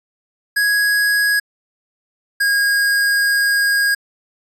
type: tone pair in turn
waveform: square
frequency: 1661.2 / 1633.6 Hz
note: G#6 / G#6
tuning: 0 / -29 cents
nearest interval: unison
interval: 29 cents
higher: first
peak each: -14 dBFS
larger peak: neither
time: 0.56-1.4 / 2.4-3.95 s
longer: second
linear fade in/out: 10 ms
effects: resampled to 32000 Hz